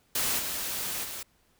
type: noise with level steps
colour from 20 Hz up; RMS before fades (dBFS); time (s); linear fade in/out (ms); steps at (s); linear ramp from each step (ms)
white; -28 / -33 / -38; 0.15-1.23; 5; 0.38 / 1.03; 20
effects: pink hiss -67 dBFS RMS until 1.59 s